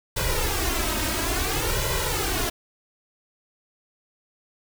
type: noise with flanger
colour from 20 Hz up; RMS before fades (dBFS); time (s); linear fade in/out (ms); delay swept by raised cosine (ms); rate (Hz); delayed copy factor
pink; -25; 0.16-2.5; 10; 2 to 3.2; 0.58; +1
effects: none